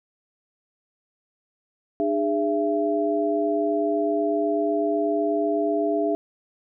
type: tone cluster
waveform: sine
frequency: 301.6 / 409.7 / 671 Hz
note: D4 / G#4 / E5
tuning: +46 / -24 / +31 cents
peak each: -25 / -25 / -24 dBFS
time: 2-6.15 s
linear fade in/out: 0 ms
effects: none

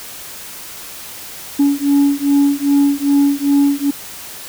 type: beating tone pair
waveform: sine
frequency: 281.6 / 284.1 Hz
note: C#4 / C#4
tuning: +27 / +43 cents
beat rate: 2.5 Hz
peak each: -12 dBFS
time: 1.59-3.91 s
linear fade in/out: 10 ms
effects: tanh soft clip ceiling -7 dBFS + white hiss -32 dBFS RMS until 4.48 s

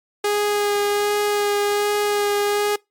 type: tone with vibrato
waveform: sawtooth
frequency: 411.7 Hz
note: G#4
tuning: 15 cents flat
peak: -14 dBFS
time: 0.24-2.76 s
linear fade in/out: 5 ms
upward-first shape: sine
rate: 1.3 Hz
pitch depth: 11 cents each way
effects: noise-tail reverb RT60 0.2 s tail -24 dB re dry + MP3 96 kbps

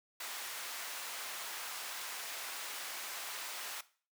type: high-pass noise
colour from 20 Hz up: pink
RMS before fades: -43 dBFS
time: 0.2-3.81 s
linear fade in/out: 5 ms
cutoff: 1000 Hz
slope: 12 dB/octave
effects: noise-tail reverb RT60 0.4 s tail -17 dB re dry

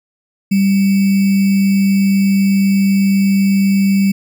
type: tone with sample-and-hold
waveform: sine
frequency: 196 Hz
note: G3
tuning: in tune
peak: -9 dBFS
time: 0.51-4.12 s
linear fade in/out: 10 ms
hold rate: 2450 Hz
effects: none

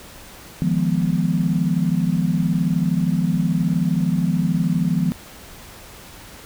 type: chord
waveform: sine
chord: F half-diminished seventh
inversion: third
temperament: equal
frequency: 155.56 / 174.61 / 207.7 / 246.9 Hz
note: Eb3 / F3 / Ab3 / Cb4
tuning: 0 / 0 / 0 / 0 cents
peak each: -23 / -19 / -25 / -25 dBFS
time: 0.62-5.12 s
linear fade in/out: 0 ms
effects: pink hiss -41 dBFS RMS until 6.45 s

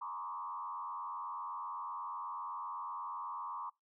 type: tone with frequency modulation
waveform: sine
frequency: 1046.5 Hz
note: C6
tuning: in tune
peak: -39 dBFS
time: 0.01-3.7 s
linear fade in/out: 10 ms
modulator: 88 Hz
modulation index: 1.5
effects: noise-tail reverb RT60 0.2 s tail -24 dB re dry

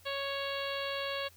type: harmonic tone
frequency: 554.4 Hz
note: C#5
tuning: in tune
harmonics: 1 / 2 / 3 / 4 / 5 / 6 / 7 / 8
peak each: -37 / -41 / -42 / -45 / -42 / -43 / -45 / -46 dBFS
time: 0.05-1.29 s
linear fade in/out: 20 ms
effects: added 87 Hz sine -61 dBFS peak until 1.36 s + white hiss -61 dBFS RMS until 1.36 s

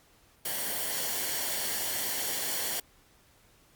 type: noise with comb filter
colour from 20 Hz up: white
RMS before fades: -32 dBFS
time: 0.45-2.8 s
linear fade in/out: 5 ms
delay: 0.79 ms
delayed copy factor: -0.5
effects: pink hiss -62 dBFS RMS until 3.75 s + Opus 48 kbps

